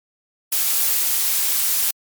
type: noise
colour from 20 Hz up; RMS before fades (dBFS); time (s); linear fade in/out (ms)
blue; -19; 0.52-1.91; 5
effects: MP3 96 kbps